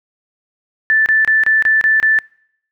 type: tone bursts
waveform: sine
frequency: 1760 Hz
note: A6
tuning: in tune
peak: -9 dBFS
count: 7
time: 0.9-2.188 s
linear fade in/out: 0 ms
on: 160 ms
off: 28 ms
effects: noise-tail reverb RT60 0.7 s tail -26 dB re dry